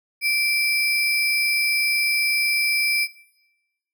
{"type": "tone with sample-and-hold", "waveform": "sine", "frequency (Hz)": 2338, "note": "D7", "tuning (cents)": -8, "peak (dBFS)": -18, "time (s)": [0.21, 3.08], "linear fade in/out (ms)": 50, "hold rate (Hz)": 7350, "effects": ["noise-tail reverb RT60 1.0 s tail -19 dB re dry"]}